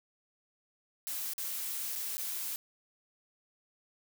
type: noise with dropouts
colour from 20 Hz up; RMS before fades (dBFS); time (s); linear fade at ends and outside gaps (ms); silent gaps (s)
blue; -37; 1.07-2.56; 0; 1.335-1.381 / 1.954-1.958 / 2.17-2.18
effects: none